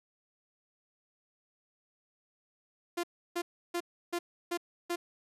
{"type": "tone bursts", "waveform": "sawtooth", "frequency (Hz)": 347, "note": "F4", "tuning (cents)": -11, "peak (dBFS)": -27, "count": 6, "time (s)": [2.97, 4.96], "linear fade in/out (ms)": 10, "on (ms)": 65, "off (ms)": 320, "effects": ["resampled to 32000 Hz"]}